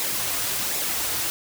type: noise with flanger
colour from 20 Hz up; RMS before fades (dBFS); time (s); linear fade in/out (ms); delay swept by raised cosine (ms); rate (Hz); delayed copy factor
white; -26; 0-1.3; 0; 0.64 to 5.24; 1.3; -0.5
effects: none